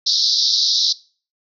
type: band-pass noise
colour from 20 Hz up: pink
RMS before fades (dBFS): -17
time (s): 0.06-0.93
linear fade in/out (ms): 10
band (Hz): 3700 to 5600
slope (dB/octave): 96
effects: noise-tail reverb RT60 0.4 s tail -21 dB re dry